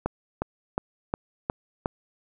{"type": "click train", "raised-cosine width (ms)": 1, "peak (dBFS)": -11, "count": 6, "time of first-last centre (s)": [0.06, 1.859], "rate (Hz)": 2.78, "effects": []}